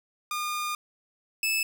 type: tone pair in turn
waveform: sawtooth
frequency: 1214 / 2616 Hz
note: D#6 / E7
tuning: -43 / -14 cents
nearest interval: octave + minor second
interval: 1329 cents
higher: second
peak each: -25 / -21 dBFS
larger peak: second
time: 0.31-0.75 / 1.43-1.63 s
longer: first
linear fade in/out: 2 ms
effects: none